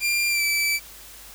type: tone with pitch glide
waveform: sawtooth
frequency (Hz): 2388 to 2317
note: D7 to D7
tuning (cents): +28 to -24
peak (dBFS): -17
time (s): 0-0.8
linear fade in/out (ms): 50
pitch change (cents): -52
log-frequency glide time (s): 0.29-0.43
effects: added 50 Hz sine -52 dBFS peak until 1.34 s + white hiss -44 dBFS RMS until 1.34 s